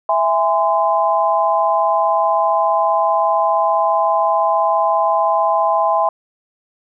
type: chord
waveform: sine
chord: E augmented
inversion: none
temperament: just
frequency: 659.3 / 824.1 / 1030.1 Hz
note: E5 / G#5 / B#5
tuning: 0 / -14 / -27 cents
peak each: -17 dBFS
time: 0.09-6.09 s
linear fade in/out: 2 ms
effects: none